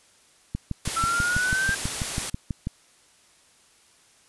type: click train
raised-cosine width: 5 ms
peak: -15 dBFS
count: 14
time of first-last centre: 0.55-2.671 s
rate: 6.13 Hz
type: noise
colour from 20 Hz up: white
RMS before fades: -30 dBFS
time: 0.85-2.3 s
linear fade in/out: 5 ms
type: exponential sweep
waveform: sine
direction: up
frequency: 1329 to 1598 Hz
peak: -22 dBFS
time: 0.96-1.75 s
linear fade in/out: 10 ms
effects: white hiss -58 dBFS RMS until 4.28 s + resampled to 24000 Hz